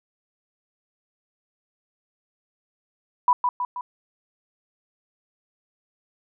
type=tone with echo; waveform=sine; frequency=987 Hz; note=B5; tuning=1 cent flat; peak=-13 dBFS; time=3.28-3.33 s; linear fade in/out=2 ms; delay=160 ms; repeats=3; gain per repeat=-5 dB; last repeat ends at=3.81 s; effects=none